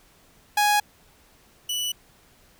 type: tone pair in turn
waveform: sawtooth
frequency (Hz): 830.6 / 2960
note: G#5 / F#7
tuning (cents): 0 / 0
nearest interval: octave + minor seventh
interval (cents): 2200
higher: second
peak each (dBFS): -14 / -22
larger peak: first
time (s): 0.57-0.8 / 1.69-1.92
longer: neither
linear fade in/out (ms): 5
effects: pink hiss -57 dBFS RMS until 2.59 s